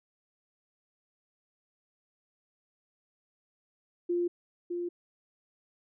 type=tone with echo; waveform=sine; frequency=349.2 Hz; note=F4; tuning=in tune; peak=-26 dBFS; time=4.09-4.28 s; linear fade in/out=10 ms; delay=610 ms; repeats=1; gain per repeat=-5 dB; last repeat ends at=4.89 s; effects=none